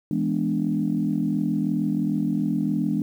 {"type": "chord", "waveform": "sine", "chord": "E dominant seventh", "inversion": "none", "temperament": "equal", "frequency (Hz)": [164.81, 207.7, 246.9, 293.7], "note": ["E3", "G#3", "B3", "D4"], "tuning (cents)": [0, 0, 0, 0], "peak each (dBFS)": [-27, -25, -27, -26], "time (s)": [0.11, 3.02], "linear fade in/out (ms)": 2, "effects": ["tanh soft clip ceiling -11 dBFS", "9-bit"]}